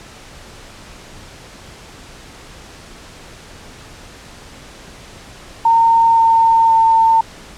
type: tone with pitch steps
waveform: sine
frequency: 915 / 908.7 / 902.4 Hz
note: A#5 / A#5 / A5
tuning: -32 / -44 / +44 cents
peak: -8 dBFS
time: 5.65-7.21 s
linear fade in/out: 5 ms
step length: 520 ms
effects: pink hiss -38 dBFS RMS until 7.57 s + low-pass 8000 Hz 12 dB/octave